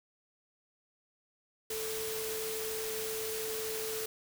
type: tone in noise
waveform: sine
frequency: 440 Hz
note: A4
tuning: in tune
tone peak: -37 dBFS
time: 1.7-4.06 s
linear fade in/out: 5 ms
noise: white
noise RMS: -39 dBFS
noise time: 1.7-4.06 s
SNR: -1 dB
effects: none